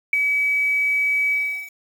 sine tone with ADSR envelope, 2282 Hz, C#7, 50 cents sharp, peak -11 dBFS, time 0.13-1.71 s, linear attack 4 ms, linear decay 8 ms, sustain -6 dB, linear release 390 ms, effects 7-bit

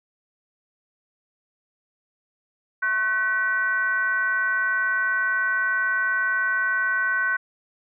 sine tone with frequency modulation, 1511 Hz, F#6, 36 cents sharp, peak -20 dBFS, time 2.82-7.37 s, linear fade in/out 10 ms, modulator 422 Hz, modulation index 0.65, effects none

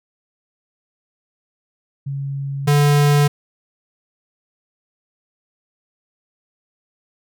sine / square tone pair in turn, 138.59 / 145.37 Hz, C#3 / D3, 0 / -17 cents, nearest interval minor second, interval 83 cents, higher second, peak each -22 / -12 dBFS, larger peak second, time 2.06-2.67 / 2.67-3.28 s, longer neither, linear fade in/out 10 ms, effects none

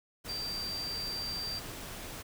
sine tone in noise, 4699 Hz, D8, in tune, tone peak -35 dBFS, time 0.28-1.6 s, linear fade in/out 20 ms, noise pink, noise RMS -43 dBFS, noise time 0.24-2.23 s, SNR +5 dB, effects none

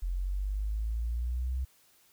sine linear sweep, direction up, 43.14 to 65.41 Hz, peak -29 dBFS, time 0.02-1.65 s, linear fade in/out 10 ms, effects white hiss -64 dBFS RMS until 2.12 s

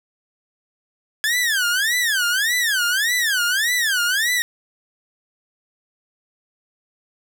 sawtooth tone with vibrato, 1674 Hz, G#6, 13 cents sharp, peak -14 dBFS, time 1.24-4.42 s, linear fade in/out 0 ms, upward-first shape sine, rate 1.7 Hz, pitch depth 300 cents each way, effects none

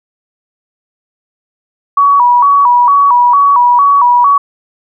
sine tone with vibrato, 1046.5 Hz, C6, in tune, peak -4 dBFS, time 1.97-4.38 s, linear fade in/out 5 ms, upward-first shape square, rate 2.2 Hz, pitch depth 130 cents each way, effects none

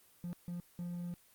triangle tone bursts at uneven times, 174.61 Hz, F3, in tune, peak -36 dBFS, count 3, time 0.24-0.33 / 0.48-0.6 / 0.79-1.14 s, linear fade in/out 0 ms, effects white hiss -65 dBFS RMS until 1.34 s + Opus 24 kbps

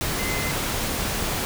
sine tone in noise, 2061 Hz, C7, 27 cents flat, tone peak -30 dBFS, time 0.19-0.51 s, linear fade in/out 0 ms, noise pink, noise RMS -26 dBFS, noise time 0.01-1.45 s, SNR -7 dB, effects none

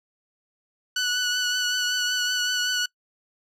15% pulse tone with vibrato, 1480 Hz, F#6, in tune, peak -16 dBFS, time 0.96-2.86 s, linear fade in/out 5 ms, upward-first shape triangle, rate 5.3 Hz, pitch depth 24 cents each way, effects noise-tail reverb RT60 0.1 s tail -24 dB re dry + low-pass 10000 Hz 12 dB/octave

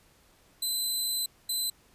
20% pulse tone bursts at uneven times, 4037 Hz, B7, 37 cents sharp, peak -22 dBFS, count 2, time 0.62-1.26 / 1.49-1.7 s, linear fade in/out 5 ms, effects pink hiss -62 dBFS RMS until 1.94 s + resampled to 32000 Hz

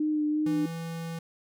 sine tone with vibrato, 303.1 Hz, D#4, 45 cents flat, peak -24 dBFS, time 0-0.66 s, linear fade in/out 5 ms, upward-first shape sine, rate 2.9 Hz, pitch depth 18 cents each way
square tone, 165.5 Hz, E3, 7 cents sharp, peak -34 dBFS, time 0.46-1.19 s, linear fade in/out 5 ms
effects none

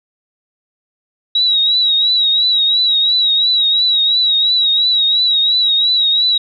sine tone with vibrato, 3851 Hz, B7, 44 cents flat, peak -10 dBFS, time 1.35-6.38 s, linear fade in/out 5 ms, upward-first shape triangle, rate 2.9 Hz, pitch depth 71 cents each way, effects none

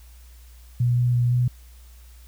sine tone with pitch steps, 121.7 / 122.7 / 121.4 / 123.5 Hz, B2 / B2 / B2 / B2, -25 / -11 / -29 / 0 cents, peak -17 dBFS, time 0.8-1.48 s, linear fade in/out 5 ms, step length 170 ms, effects added 60 Hz sine -44 dBFS peak until 2.27 s + white hiss -56 dBFS RMS until 2.27 s

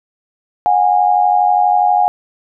sine tone pair together, 726 / 818.3 Hz, F#5 / G#5, -33 / -26 cents, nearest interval major second, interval 207 cents, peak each -12 dBFS, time 0.66-2.08 s, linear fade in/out 0 ms, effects none

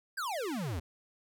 square exponential sweep, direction down, 1666 to 73.42 Hz, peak -34 dBFS, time 0.17-0.8 s, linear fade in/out 10 ms, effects none

